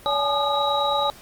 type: tone cluster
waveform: sine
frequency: 570 / 826 / 855 / 1221 / 3842 Hz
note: C#5 / G#5 / A5 / D#6 / B7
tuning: +48 / -10 / -50 / -33 / -48 cents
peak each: -25 / -31 / -24 / -26 / -26 dBFS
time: 0.06-1.1 s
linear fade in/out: 0 ms
effects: pink hiss -46 dBFS RMS until 1.21 s + Opus 24 kbps